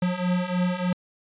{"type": "beating tone pair", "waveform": "square", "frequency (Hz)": [178, 181.3], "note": ["F3", "F#3"], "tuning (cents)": [33, -35], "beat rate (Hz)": 3.3, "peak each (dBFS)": [-28, -25], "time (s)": [0.02, 0.93], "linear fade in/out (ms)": 5, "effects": ["resampled to 8000 Hz"]}